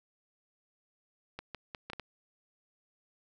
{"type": "clicks", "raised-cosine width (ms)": 0.3, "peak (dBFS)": -24, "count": 6, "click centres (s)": [1.39, 1.547, 1.748, 1.9, 1.933, 1.997], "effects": []}